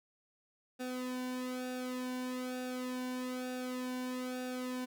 sawtooth tone with flanger, 252.8 Hz, B3, 41 cents sharp, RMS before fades -39 dBFS, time 0.79-4.86 s, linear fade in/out 20 ms, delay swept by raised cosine 0.95 to 1.56 ms, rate 1.1 Hz, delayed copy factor -0.8, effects none

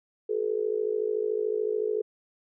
sine tone with amplitude modulation, 429.4 Hz, A4, 42 cents flat, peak -21 dBFS, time 0.29-2.02 s, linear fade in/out 10 ms, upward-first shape sine, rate 53.7 Hz, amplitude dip 90%, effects none

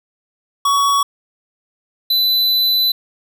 square tone pair in turn, 1123 / 4002 Hz, C#6 / B7, +22 / +22 cents, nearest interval octave + minor seventh, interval 2200 cents, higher second, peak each -13 dBFS, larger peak neither, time 0.65-1.03 / 2.1-2.92 s, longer second, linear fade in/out 5 ms, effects none

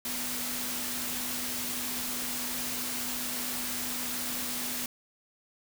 sine tone in noise, 246.9 Hz, B3, in tune, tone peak -42 dBFS, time 0.05-4.86 s, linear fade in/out 2 ms, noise white, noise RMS -34 dBFS, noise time 0.05-4.86 s, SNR -11 dB, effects none

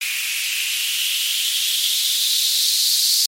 violet noise with band-pass filter sweep, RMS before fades -20 dBFS, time 0.01-3.26 s, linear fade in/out 5 ms, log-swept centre 2400 to 4500 Hz, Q 5, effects MP3 64 kbps

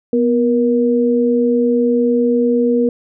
sine tone pair together, 245.4 / 474.1 Hz, B3 / A#4, -11 / +29 cents, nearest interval major seventh, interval 1140 cents, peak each -14 / -14 dBFS, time 0.13-2.89 s, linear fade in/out 2 ms, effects none

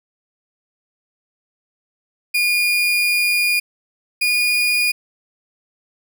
35% pulse tone pair in turn, 2431 / 2445 Hz, D#7 / D#7, -41 / -31 cents, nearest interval unison, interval 10 cents, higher second, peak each -13 dBFS, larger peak neither, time 2.34-3.6 / 4.21-4.92 s, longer first, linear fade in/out 10 ms, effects none

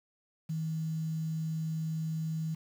sine tone with quantisation, 159.5 Hz, D#3, 43 cents sharp, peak -31 dBFS, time 0.49-2.55 s, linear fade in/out 10 ms, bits 9, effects none

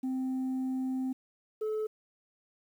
sine tone pair in turn, 260 / 432.2 Hz, C4 / A4, -11 / -31 cents, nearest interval major sixth, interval 880 cents, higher second, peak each -27 dBFS, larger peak neither, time 0.03-1.13 / 1.61-1.87 s, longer first, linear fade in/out 10 ms, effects tanh soft clip ceiling -29 dBFS + 10-bit

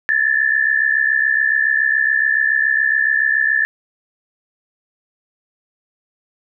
sine tone pair together, 1718.9 / 1786 Hz, A6 / A6, -41 / +25 cents, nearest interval minor second, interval 66 cents, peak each -16 dBFS, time 0.09-3.65 s, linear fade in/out 0 ms, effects none

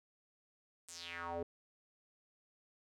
square tone with band-pass filter sweep, 85.4 Hz, F2, 38 cents flat, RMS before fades -44 dBFS, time 0.88-1.43 s, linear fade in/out 5 ms, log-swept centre 8700 to 430 Hz, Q 3.9, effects none

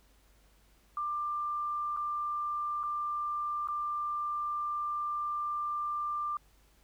sine tone with dropouts, 1188 Hz, D6, 20 cents sharp, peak -31 dBFS, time 0.97-6.37 s, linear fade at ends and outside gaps 2 ms, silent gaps 1.965-1.971 / 2.832-2.836 / 3.674-3.685 s, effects added 50 Hz sine -63 dBFS peak until 6.83 s + pink hiss -67 dBFS RMS until 6.83 s

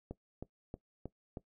click train, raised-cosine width 2 ms, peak -28 dBFS, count 5, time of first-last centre 0.11-1.372 s, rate 3.17 Hz, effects noise-tail reverb RT60 0.1 s tail -18 dB re dry

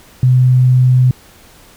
sine tone, 127.1 Hz, C3, 50 cents flat, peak -6 dBFS, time 0.23-1.11 s, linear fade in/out 2 ms, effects pink hiss -43 dBFS RMS until 1.76 s

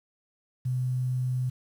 sine tone with quantisation, 126.9 Hz, B2, 47 cents sharp, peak -25 dBFS, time 0.65-1.5 s, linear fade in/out 10 ms, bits 9, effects none

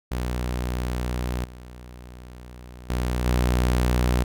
sawtooth tone with level steps, 61.4 Hz, B1, 9 cents flat, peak -21 / -36 / -19 / -15 dBFS, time 0.11-4.24 s, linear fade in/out 10 ms, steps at 1.44 / 2.9 / 3.26 s, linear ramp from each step 2 ms, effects none

